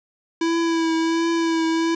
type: tone with vibrato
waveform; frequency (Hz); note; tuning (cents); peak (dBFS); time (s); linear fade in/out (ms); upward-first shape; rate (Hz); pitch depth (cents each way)
square; 329.6; E4; 0; -19; 0.41-1.95; 5; triangle; 1.4; 28
effects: resampled to 16000 Hz + 8-bit